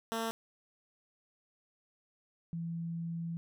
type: tone pair in turn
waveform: 10% pulse / sine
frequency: 226.4 / 167.32 Hz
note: A3 / E3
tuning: +50 / +26 cents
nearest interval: perfect fourth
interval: 524 cents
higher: first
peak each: -25 / -35 dBFS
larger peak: first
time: 0.12-0.31 / 2.53-3.37 s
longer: second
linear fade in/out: 0 ms
effects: none